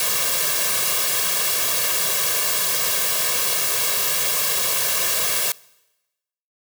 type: noise with comb filter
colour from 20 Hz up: white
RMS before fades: -21 dBFS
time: 0-5.52 s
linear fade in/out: 2 ms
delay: 1.8 ms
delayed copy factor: +0.85
effects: noise-tail reverb RT60 1.0 s tail -23 dB re dry + high-pass 150 Hz 12 dB/octave

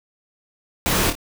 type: noise with echo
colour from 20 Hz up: pink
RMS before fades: -20 dBFS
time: 0.86-1.1 s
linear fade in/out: 0 ms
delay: 26 ms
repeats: 2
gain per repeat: -7 dB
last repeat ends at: 1.152 s
effects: none

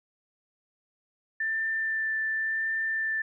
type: tone with vibrato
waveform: sine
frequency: 1776 Hz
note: A6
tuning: 16 cents sharp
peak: -26 dBFS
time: 1.4-3.22 s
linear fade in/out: 5 ms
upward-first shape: sine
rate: 0.92 Hz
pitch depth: 10 cents each way
effects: none

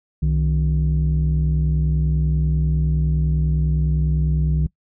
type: tone pair together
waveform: sine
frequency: 65.21 / 155.1 Hz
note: C2 / D#3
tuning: -5 / -5 cents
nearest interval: octave + minor third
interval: 1500 cents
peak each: -17 dBFS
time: 0.22-4.67 s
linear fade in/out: 10 ms
effects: noise-tail reverb RT60 0.1 s tail -23 dB re dry + tanh soft clip ceiling -12 dBFS

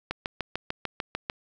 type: click train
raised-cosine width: 0.3 ms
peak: -13 dBFS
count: 9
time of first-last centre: 0.11-1.299 s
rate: 6.73 Hz
effects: none

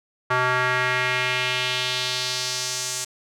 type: tone with band-pass filter sweep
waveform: square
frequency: 126.5 Hz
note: B2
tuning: 42 cents sharp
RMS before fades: -24 dBFS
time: 0.3-3.05 s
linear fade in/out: 10 ms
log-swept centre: 1300 to 7300 Hz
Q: 1.9
effects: none

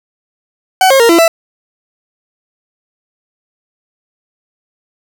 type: tone with pitch steps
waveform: 40% pulse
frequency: 753 / 538 / 465.3 / 336.6 / 663 Hz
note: F#5 / C5 / A#4 / E4 / E5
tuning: +30 / +48 / -3 / +36 / +10 cents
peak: -4 dBFS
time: 0.81-1.28 s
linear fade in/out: 2 ms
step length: 94 ms
effects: none

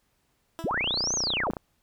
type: tone with exponential decay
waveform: 15% pulse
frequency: 329.6 Hz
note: E4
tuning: in tune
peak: -26 dBFS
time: 0.59-0.77 s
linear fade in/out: 0 ms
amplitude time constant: 37 ms
type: linear two-way sweep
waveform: sine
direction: up then down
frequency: 89 to 6600 to 89 Hz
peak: -25 dBFS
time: 0.64-1.51 s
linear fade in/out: 0 ms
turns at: 1.15 s
type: click train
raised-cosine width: 1 ms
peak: -19 dBFS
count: 27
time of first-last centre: 0.71-1.568 s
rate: 30.3 Hz
effects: pink hiss -71 dBFS RMS until 1.82 s

